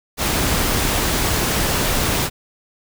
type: noise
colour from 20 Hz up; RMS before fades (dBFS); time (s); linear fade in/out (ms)
pink; -19; 0.17-2.3; 50
effects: none